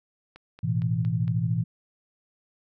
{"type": "click train", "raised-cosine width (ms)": 0.3, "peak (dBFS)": -30, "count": 5, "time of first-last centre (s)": [0.36, 1.28], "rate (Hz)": 4.35}
{"type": "chord", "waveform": "sine", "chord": "A suspended second", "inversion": "none", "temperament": "equal with one note detuned", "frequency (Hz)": [110, 123.47, 165.39], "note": ["A2", "B2", "E3"], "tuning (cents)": [0, 0, 6], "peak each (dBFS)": -27, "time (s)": [0.63, 1.64], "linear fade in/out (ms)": 10}
{"effects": []}